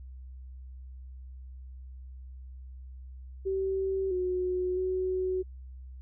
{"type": "tone with pitch steps", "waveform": "sine", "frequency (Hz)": [384.6, 365, 371.6], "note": ["G4", "F#4", "F#4"], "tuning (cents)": [-33, -24, 7], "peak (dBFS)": -27, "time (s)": [3.45, 5.43], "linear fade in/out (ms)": 20, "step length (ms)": 660, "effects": ["added 64 Hz sine -42 dBFS peak until 6.01 s"]}